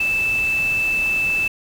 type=tone in noise; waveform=sine; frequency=2637 Hz; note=E7; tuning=in tune; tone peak=-17 dBFS; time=0-1.48 s; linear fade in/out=5 ms; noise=pink; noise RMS=-34 dBFS; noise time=0-1.48 s; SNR=+14 dB; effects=none